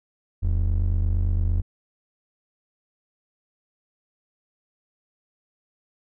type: ring-modulated tone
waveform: triangle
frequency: 61.74 Hz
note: B1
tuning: in tune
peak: -14 dBFS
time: 0.42-1.62 s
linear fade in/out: 20 ms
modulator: 24.4 Hz
effects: none